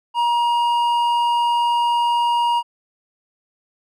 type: tone with hard clipping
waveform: triangle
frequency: 949 Hz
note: A#5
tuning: 31 cents sharp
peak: -17 dBFS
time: 0.14-2.63 s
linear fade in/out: 50 ms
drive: 10 dB
effects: none